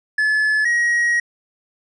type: tone pair in turn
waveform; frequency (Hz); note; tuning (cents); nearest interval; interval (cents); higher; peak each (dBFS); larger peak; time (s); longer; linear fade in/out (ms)
triangle; 1722 / 1895.2; A6 / A#6; -38 / +28; major second; 166; second; -13; neither; 0.18-0.65 / 0.65-1.2; second; 5
effects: resampled to 24000 Hz